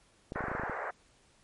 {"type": "clicks", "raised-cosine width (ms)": 2, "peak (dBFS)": -24, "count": 10, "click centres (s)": [0.321, 0.359, 0.407, 0.44, 0.483, 0.516, 0.551, 0.597, 0.635, 0.697]}
{"type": "band-pass noise", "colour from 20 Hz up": "white", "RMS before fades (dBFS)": -37, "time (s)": [0.35, 0.91], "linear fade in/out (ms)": 10, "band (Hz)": [410, 1800], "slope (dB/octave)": 48}
{"effects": ["pink hiss -65 dBFS RMS until 1.43 s", "MP3 48 kbps"]}